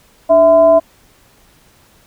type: tone with frequency modulation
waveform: sine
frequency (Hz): 657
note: E5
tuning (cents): -6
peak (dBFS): -5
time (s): 0.29-0.8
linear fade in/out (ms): 20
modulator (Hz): 363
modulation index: 0.41
effects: pink hiss -50 dBFS RMS until 2.06 s